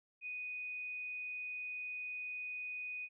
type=tone; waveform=sine; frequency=2486 Hz; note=D#7; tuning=2 cents flat; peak=-40 dBFS; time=0.21-3.09 s; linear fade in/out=50 ms; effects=none